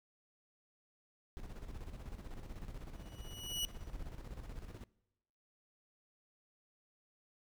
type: noise with tremolo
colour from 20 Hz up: brown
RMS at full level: -45 dBFS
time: 1.37-4.84 s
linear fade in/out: 0 ms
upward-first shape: square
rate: 16 Hz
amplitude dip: 55%
type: tone with exponential growth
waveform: sawtooth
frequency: 2933 Hz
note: F#7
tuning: 16 cents flat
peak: -30 dBFS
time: 2.96-3.65 s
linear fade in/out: 0 ms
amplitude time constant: 150 ms
effects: noise-tail reverb RT60 1.0 s tail -23 dB re dry